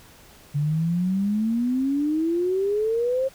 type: exponential sweep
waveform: sine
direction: up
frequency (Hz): 142.3 to 540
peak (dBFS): -20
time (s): 0.54-3.29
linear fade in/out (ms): 20
effects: pink hiss -50 dBFS RMS until 3.34 s